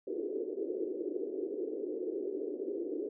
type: band-pass noise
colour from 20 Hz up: pink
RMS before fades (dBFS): -37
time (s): 0.07-3.09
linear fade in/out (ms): 5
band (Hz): 330 to 440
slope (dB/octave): 48
effects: none

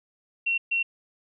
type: tone bursts at uneven times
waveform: sine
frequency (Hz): 2728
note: F7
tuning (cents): -41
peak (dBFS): -22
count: 2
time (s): 0.46-0.58 / 0.71-0.83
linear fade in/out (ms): 10
effects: none

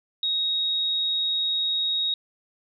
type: tone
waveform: sine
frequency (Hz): 3770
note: A#7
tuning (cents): +19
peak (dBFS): -22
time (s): 0.23-2.14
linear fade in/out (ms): 2
effects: none

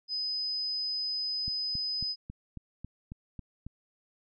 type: tone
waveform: sine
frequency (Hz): 5020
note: D#8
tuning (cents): +15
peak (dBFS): -30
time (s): 0.08-2.16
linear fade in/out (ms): 50
type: click train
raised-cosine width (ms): 5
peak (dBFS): -28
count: 9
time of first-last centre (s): 1.48-3.666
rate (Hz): 3.66
effects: none

